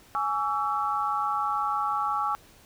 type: tone cluster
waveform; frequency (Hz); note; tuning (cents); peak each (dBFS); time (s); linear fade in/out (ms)
sine; 834 / 1135 / 1329; G#5 / C#6 / E6; +7 / +41 / +14; -29; 0.15-2.35; 0
effects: pink hiss -55 dBFS RMS until 2.65 s